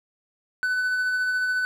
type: tone with tremolo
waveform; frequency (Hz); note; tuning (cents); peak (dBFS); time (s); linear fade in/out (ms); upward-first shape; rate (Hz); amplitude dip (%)
triangle; 1500; F#6; +23; -19; 0.63-1.65; 0; sine; 14; 25
effects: none